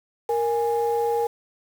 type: tone pair together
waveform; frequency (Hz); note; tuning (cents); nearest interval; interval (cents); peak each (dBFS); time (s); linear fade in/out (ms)
sine; 466.2 / 826.8; A#4 / G#5; 0 / -8; minor seventh; 992; -21 / -24; 0.29-1.27; 5
effects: tanh soft clip ceiling -13 dBFS + 7-bit